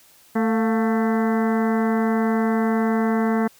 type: harmonic tone with a mistuned harmonic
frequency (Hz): 222.3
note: A3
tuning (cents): +18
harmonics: 1 / 2 / 3 / 4 / 5 / 6 / 7 / 8 / 9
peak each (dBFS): -19 / -25 / -29 / -31 / -33 / -35 / -36 / -37 / -38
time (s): 0.35-3.48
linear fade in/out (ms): 10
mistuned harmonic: 3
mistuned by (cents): +70
effects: white hiss -53 dBFS RMS until 3.59 s